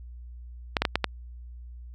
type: clicks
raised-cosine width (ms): 0.3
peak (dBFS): -6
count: 5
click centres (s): 0.768 / 0.82 / 0.852 / 0.956 / 1.043
effects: added 60 Hz sine -40 dBFS peak until 1.94 s